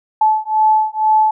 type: beating tone pair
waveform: sine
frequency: 865 / 867.1 Hz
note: A5 / A5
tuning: -30 / -26 cents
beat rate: 2.1 Hz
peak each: -14 dBFS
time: 0.21-1.31 s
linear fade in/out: 5 ms
effects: none